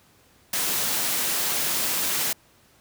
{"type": "high-pass noise", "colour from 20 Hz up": "white", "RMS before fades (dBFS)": -25, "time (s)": [0.53, 2.33], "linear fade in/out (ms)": 5, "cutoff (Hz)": 110, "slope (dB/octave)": 24, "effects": ["pink hiss -58 dBFS RMS until 2.8 s", "high-pass 60 Hz 12 dB/octave"]}